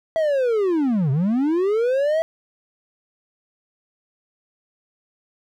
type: linear two-way sweep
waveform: triangle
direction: down then up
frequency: 659.3 to 127 to 659.3 Hz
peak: -15 dBFS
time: 0.16-2.22 s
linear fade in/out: 0 ms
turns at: 1.11 s
effects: none